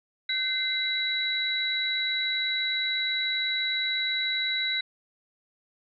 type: tone cluster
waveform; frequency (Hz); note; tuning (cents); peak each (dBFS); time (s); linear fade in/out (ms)
sine; 1534 / 2074 / 3917; G6 / C7 / B7; -38 / -16 / -15; -35 / -30 / -27; 0.29-4.81; 5
effects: none